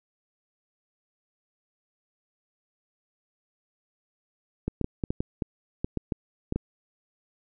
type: clicks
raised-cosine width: 3 ms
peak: -14 dBFS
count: 12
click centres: 4.68 / 4.813 / 4.844 / 5.038 / 5.105 / 5.205 / 5.422 / 5.845 / 5.973 / 6.122 / 6.524 / 6.56 s
effects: none